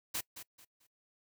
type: noise with echo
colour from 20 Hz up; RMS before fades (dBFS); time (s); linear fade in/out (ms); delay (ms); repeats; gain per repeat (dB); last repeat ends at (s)
white; -36; 0.14-0.21; 10; 220; 3; -11; 0.87
effects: noise-tail reverb RT60 0.1 s tail -22 dB re dry